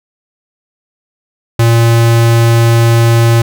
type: tone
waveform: square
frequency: 116 Hz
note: A#2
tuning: 8 cents flat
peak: -6 dBFS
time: 1.59-3.42 s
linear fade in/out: 5 ms
effects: none